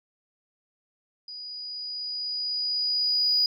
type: tone with level ramp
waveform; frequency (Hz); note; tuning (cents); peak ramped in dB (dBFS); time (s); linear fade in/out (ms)
sine; 4918; D#8; -21; -37 to -18; 1.28-3.46; 2
effects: tanh soft clip ceiling -14 dBFS